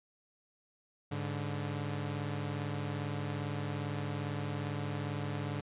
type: tone pair together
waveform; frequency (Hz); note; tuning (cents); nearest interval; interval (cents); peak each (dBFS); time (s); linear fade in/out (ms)
sawtooth; 102.4 / 144.82; G#2 / D3; -24 / -24; tritone; 600; -34 / -33; 1.11-5.61; 10
effects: resampled to 8000 Hz